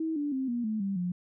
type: tone with pitch steps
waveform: sine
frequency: 321.2 / 291.2 / 263.9 / 239.2 / 216.9 / 196.58 / 178.2 Hz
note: E4 / D4 / C4 / A#3 / A3 / G3 / F3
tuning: -45 / -15 / +15 / +45 / -25 / +5 / +35 cents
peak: -28 dBFS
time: 0-1.12 s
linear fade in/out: 5 ms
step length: 160 ms
effects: none